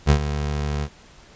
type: tone with ADSR envelope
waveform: 25% pulse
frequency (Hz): 73.3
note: D2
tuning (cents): -3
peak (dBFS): -7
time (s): 0.06-0.89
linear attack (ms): 40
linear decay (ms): 84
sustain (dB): -12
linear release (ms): 61
effects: pink hiss -49 dBFS RMS until 1.35 s + resampled to 16000 Hz